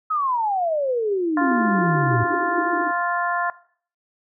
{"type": "exponential sweep", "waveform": "sine", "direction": "down", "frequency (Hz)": [1296, 110.7], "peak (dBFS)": -19, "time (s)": [0.1, 2.24], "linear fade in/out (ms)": 10}
{"type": "harmonic tone", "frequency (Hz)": 349.2, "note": "F4", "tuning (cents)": 0, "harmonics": [2, 3, 4, 5], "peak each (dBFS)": [-25, -24, -28, -27], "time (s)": [1.37, 3.5], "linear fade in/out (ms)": 2}
{"type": "band-pass noise", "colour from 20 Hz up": "pink", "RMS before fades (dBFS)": -27, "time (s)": [1.41, 2.91], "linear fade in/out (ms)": 5, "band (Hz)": [300, 380], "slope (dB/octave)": 96}
{"effects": ["noise-tail reverb RT60 0.5 s tail -18 dB re dry"]}